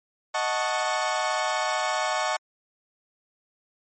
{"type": "chord", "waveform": "30% pulse", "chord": "D# half-diminished seventh", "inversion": "none", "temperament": "equal with one note detuned", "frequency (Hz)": [622.3, 737, 880, 1108.7], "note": ["D#5", "F#5", "A5", "C#6"], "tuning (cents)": [0, -7, 0, 0], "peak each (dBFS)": -27, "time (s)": [0.34, 2.37], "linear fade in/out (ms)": 10, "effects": ["MP3 32 kbps"]}